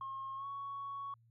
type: tone with pitch glide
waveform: sine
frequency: 1076 to 1113.3 Hz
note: C6 to C#6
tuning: +48 to +7 cents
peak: -39 dBFS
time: 0.01-1.14 s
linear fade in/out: 2 ms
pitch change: +59 cents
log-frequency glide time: 0.36-0.46 s
effects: tanh soft clip ceiling -36 dBFS + added 115 Hz sine -64 dBFS peak until 1.3 s